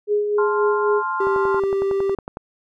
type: tone with tremolo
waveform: sine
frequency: 415.3 Hz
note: G#4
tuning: in tune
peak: -15 dBFS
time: 0.07-1.03 s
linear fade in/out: 50 ms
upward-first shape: sine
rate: 3.8 Hz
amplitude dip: 45%
type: chord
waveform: sine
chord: F major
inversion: first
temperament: just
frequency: 873.1 / 1047.7 / 1396.9 Hz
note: A5 / C6 / F6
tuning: -14 / +2 / 0 cents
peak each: -28 / -23 / -27 dBFS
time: 0.38-1.6 s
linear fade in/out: 5 ms
type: tone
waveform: triangle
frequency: 392 Hz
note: G4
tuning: in tune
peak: -16 dBFS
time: 1.2-2.15 s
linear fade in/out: 5 ms
type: click train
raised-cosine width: 1 ms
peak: -16 dBFS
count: 13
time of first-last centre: 1.27-2.371 s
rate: 10.9 Hz
effects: none